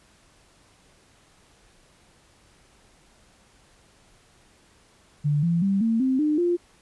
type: tone with pitch steps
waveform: sine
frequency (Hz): 146.83 / 169.64 / 195.99 / 226.4 / 261.6 / 302.3 / 349.2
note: D3 / E3 / G3 / A3 / C4 / D#4 / F4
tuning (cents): 0 / +50 / 0 / +50 / 0 / -50 / 0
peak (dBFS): -19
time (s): 5.24-6.57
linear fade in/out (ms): 20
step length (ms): 190
effects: pink hiss -58 dBFS RMS until 6.81 s + resampled to 24000 Hz